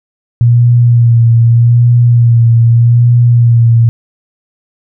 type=tone with vibrato; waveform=sine; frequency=118.2 Hz; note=A#2; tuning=24 cents sharp; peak=-3 dBFS; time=0.41-3.89 s; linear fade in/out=0 ms; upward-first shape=sine; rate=0.82 Hz; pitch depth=33 cents each way; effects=none